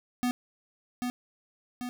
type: tone with echo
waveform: square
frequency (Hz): 246.9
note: B3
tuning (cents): 0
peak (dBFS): -26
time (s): 0.23-0.31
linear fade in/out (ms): 0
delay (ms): 790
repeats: 2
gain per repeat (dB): -4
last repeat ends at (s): 1.89
effects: none